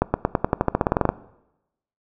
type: accelerating click train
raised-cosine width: 1 ms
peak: -3 dBFS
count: 16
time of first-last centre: 0.02-1.091 s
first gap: 120 ms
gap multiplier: 0.92
effects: noise-tail reverb RT60 0.9 s tail -19 dB re dry